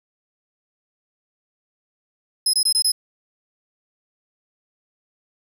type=tone bursts; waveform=25% pulse; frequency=5100 Hz; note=D#8; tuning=42 cents sharp; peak=-11 dBFS; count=5; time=2.46-2.919 s; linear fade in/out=5 ms; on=75 ms; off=21 ms; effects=none